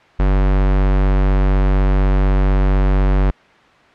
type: tone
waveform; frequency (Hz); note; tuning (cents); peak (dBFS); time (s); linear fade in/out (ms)
square; 47.92; G1; -39; -12; 0.19-3.31; 10
effects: white hiss -47 dBFS RMS until 3.94 s + low-pass 2000 Hz 12 dB/octave